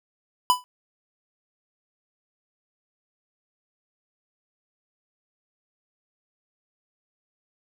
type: tone with exponential decay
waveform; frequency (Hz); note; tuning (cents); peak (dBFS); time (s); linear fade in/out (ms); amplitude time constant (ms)
square; 995; B5; +13; -13; 0.5-0.64; 0; 29
effects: none